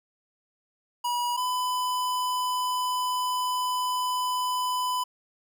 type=tone pair in turn; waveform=square; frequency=968 / 1001.6 Hz; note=B5 / B5; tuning=-35 / +24 cents; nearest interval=minor second; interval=59 cents; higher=second; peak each=-26 dBFS; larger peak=neither; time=1.04-1.37 / 1.37-5.04 s; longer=second; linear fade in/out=10 ms; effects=none